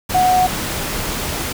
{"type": "tone in noise", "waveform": "sine", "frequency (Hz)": 735, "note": "F#5", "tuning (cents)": -12, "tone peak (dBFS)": -11, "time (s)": [0.14, 0.47], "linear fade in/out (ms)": 10, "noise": "pink", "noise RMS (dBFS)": -23, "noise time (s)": [0.09, 1.53], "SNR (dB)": 9, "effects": []}